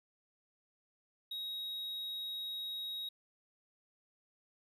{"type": "tone", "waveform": "triangle", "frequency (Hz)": 3792, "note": "A#7", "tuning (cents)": 29, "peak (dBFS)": -37, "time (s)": [1.31, 3.09], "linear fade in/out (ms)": 5, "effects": []}